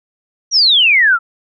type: exponential sweep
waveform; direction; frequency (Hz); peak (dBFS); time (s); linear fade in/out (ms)
sine; down; 5880 to 1299; -7; 0.51-1.19; 50
effects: none